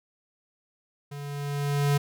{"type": "tone with level ramp", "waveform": "square", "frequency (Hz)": 143.2, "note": "D3", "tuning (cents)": -43, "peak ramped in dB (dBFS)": [-37, -20], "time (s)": [1.11, 1.98], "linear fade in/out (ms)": 10, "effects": []}